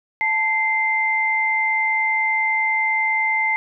sine tone pair together, 879.2 / 2085 Hz, A5 / C7, -2 / -7 cents, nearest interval octave + minor third, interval 1495 cents, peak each -23 / -18 dBFS, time 0.21-3.56 s, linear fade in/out 0 ms, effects none

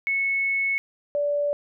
sine tone pair in turn, 2201 / 580.3 Hz, C#7 / D5, -13 / -21 cents, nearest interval octave + major seventh, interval 2308 cents, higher first, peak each -21 dBFS, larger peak neither, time 0.07-0.78 / 1.15-1.53 s, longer first, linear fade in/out 0 ms, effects none

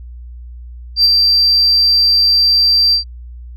sine tone with ADSR envelope, 4699 Hz, D8, in tune, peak -3 dBFS, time 0.96-3.04 s, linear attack 85 ms, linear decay 25 ms, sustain -4 dB, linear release 110 ms, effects tanh soft clip ceiling -4 dBFS + added 60 Hz sine -29 dBFS peak until 3.56 s

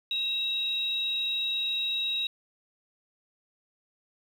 sine tone pair together, 2699 / 3817 Hz, E7 / A#7, +40 / +40 cents, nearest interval tritone, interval 600 cents, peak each -36 / -27 dBFS, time 0.11-2.27 s, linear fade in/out 2 ms, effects 9-bit

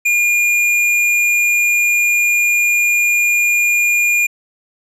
sine tone with tanh clipping, 2420 Hz, D#7, 49 cents flat, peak -13 dBFS, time 0.05-4.27 s, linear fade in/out 10 ms, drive 14 dB, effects resampled to 32000 Hz

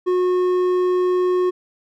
sine tone with hard clipping, 363.4 Hz, F#4, 31 cents flat, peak -17 dBFS, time 0.06-1.51 s, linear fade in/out 20 ms, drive 6 dB, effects none

